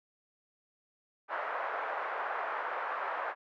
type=band-pass noise; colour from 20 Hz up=white; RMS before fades=-36 dBFS; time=1.28-3.35 s; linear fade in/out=50 ms; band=550 to 1500 Hz; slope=24 dB/octave; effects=none